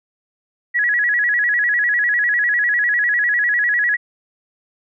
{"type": "tone with vibrato", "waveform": "sine", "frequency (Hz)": 1800, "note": "A6", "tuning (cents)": 39, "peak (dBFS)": -14, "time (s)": [0.74, 3.97], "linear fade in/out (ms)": 20, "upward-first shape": "square", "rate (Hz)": 10, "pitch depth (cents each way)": 120, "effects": []}